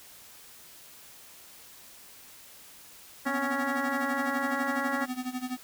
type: harmonic tone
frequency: 277.2 Hz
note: C#4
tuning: in tune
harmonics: 1 / 2 / 3 / 4 / 5 / 6 / 7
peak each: -36 / -36 / -36 / -36 / -36 / -36 / -36 dBFS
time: 3.25-5.06 s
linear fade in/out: 20 ms
type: tone with tremolo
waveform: square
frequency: 252.7 Hz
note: B3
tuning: 40 cents sharp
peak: -30 dBFS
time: 3.26-5.57 s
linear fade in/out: 5 ms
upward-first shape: sine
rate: 12 Hz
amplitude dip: 85%
effects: white hiss -51 dBFS RMS until 5.63 s